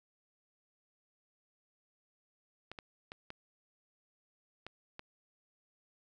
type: clicks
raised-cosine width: 0.3 ms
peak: -28 dBFS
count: 6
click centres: 2.716 / 2.788 / 3.119 / 3.304 / 4.666 / 4.994 s
effects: none